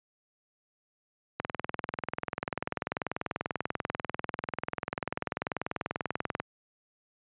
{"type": "click train", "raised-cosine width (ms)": 0.5, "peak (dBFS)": -15, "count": 103, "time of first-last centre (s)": [1.4, 6.4], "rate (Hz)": 20.4, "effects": ["high-pass 100 Hz 12 dB/octave", "resampled to 8000 Hz"]}